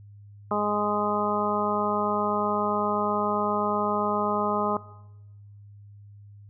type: harmonic tone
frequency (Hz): 207.7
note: G#3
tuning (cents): 0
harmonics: 1 / 2 / 3 / 4 / 5 / 6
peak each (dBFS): -30 / -30 / -30 / -30 / -30 / -30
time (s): 0.51-4.77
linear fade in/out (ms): 2
effects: noise-tail reverb RT60 1.0 s tail -19 dB re dry + added 102 Hz sine -45 dBFS peak until 6.49 s